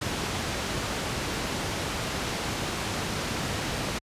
pink low-pass noise, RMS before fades -30 dBFS, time 0.01-3.99 s, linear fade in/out 10 ms, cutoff 7000 Hz, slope 12 dB/octave, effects high-pass 60 Hz 12 dB/octave + resampled to 32000 Hz

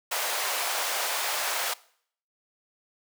pink high-pass noise, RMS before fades -29 dBFS, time 0.11-1.74 s, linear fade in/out 10 ms, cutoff 590 Hz, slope 24 dB/octave, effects noise-tail reverb RT60 0.6 s tail -21 dB re dry

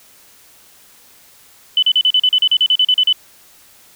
sine tone bursts, 3006 Hz, F#7, 27 cents sharp, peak -9 dBFS, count 15, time 1.77-3.127 s, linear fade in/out 2 ms, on 55 ms, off 38 ms, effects white hiss -47 dBFS RMS until 3.95 s

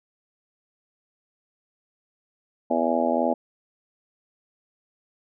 harmonic tone, 83 Hz, E2, 12 cents sharp, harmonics 3 / 4 / 5 / 6 / 7 / 8 / 9 / 10, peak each -26 / -30 / -35 / -30 / -26 / -26 / -38 / -28 dBFS, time 2.7-3.34 s, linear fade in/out 10 ms, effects none

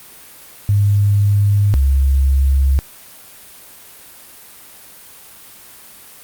sine tone pair in turn, 101.6 / 67.95 Hz, G#2 / C#2, -38 / -34 cents, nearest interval perfect fifth, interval 696 cents, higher first, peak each -10 dBFS, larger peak neither, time 0.69-1.74 / 1.74-2.79 s, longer neither, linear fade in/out 0 ms, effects white hiss -40 dBFS RMS until 6.23 s + Opus 32 kbps

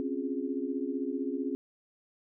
sine chord, Db major seventh, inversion third, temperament equal with one note detuned, 261.6 / 277.2 / 352.5 / 415.3 Hz, C4 / Db4 / F4 / Ab4, 0 / 0 / +16 / 0 cents, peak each -35 / -34 / -38 / -38 dBFS, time 0-1.55 s, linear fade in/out 0 ms, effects none

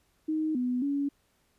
sine tone with pitch steps, 312.3 / 248.7 / 282.4 Hz, D#4 / B3 / C#4, +7 / +12 / +32 cents, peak -26 dBFS, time 0.28-1.09 s, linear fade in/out 10 ms, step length 270 ms, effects pink hiss -70 dBFS RMS until 1.58 s + resampled to 32000 Hz

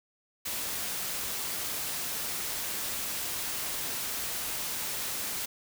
white noise, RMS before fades -34 dBFS, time 0.45-5.46 s, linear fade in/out 10 ms, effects none

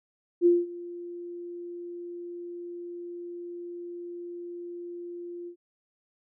sine tone with ADSR envelope, 348.2 Hz, F4, 5 cents flat, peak -15 dBFS, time 0.41-5.56 s, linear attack 49 ms, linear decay 200 ms, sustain -21 dB, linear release 86 ms, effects none

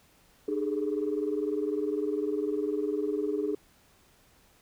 sine tone cluster, 301.3 / 405.4 / 425.3 Hz, D4 / G#4 / G#4, +44 / -42 / +41 cents, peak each -31 dBFS, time 0.48-3.55 s, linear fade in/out 5 ms, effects tanh soft clip ceiling -19 dBFS + pink hiss -62 dBFS RMS until 4.61 s

